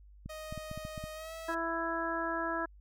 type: clicks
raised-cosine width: 5 ms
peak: -29 dBFS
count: 8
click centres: 0.26 / 0.525 / 0.577 / 0.714 / 0.776 / 0.851 / 0.978 / 1.04 s
type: tone with pitch glide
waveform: sawtooth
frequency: 623 to 650.6 Hz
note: D#5 to E5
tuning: +2 to -23 cents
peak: -38 dBFS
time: 0.29-1.55 s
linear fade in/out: 10 ms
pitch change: +75 cents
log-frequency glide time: 1.14-1.33 s
type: harmonic tone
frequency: 331.4 Hz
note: E4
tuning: 9 cents sharp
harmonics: 1 / 2 / 3 / 4 / 5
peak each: -38 / -38 / -38 / -38 / -38 dBFS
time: 1.48-2.66 s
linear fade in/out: 10 ms
effects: added 50 Hz sine -53 dBFS peak until 2.8 s